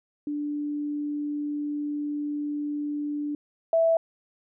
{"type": "tone pair in turn", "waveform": "sine", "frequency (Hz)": [293.7, 658.1], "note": ["D4", "E5"], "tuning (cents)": [0, -3], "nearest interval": "octave + major second", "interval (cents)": 1397, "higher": "second", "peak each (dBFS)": [-27, -18], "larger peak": "second", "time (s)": [[0.27, 3.35], [3.73, 3.97]], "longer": "first", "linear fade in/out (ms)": 2, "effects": []}